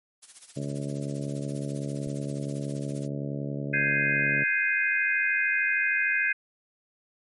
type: noise with tremolo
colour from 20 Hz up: blue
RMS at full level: -43 dBFS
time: 0.22-3.08 s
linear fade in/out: 10 ms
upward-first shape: sine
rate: 15 Hz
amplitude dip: 75%
type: harmonic tone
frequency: 70.7 Hz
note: C#2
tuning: 35 cents sharp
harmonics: 2 / 3 / 4 / 5 / 6 / 7 / 8 / 9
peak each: -32 / -37 / -36 / -43 / -42 / -45 / -41 / -45 dBFS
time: 0.56-4.44 s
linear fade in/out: 10 ms
type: click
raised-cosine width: 5 ms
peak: -34 dBFS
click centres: 2.072 s
type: chord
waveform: sine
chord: Ab major seventh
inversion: third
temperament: equal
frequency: 1568 / 1661.2 / 2093 / 2489 Hz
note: G6 / Ab6 / C7 / Eb7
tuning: 0 / 0 / 0 / 0 cents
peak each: -28 dBFS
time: 3.73-6.33 s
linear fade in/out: 10 ms
effects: MP3 48 kbps